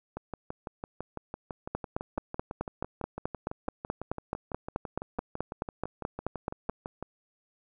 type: two click trains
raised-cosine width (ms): 1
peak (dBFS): -22 / -16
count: 42 / 24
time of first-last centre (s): 0.17-7.026 / 1.75-6.696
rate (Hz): 5.98 / 4.65
effects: none